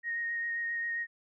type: tone with vibrato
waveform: sine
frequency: 1864.7 Hz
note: A#6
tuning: in tune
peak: -31 dBFS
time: 0.03-1.07 s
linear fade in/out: 50 ms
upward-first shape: sine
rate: 7.5 Hz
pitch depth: 12 cents each way
effects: none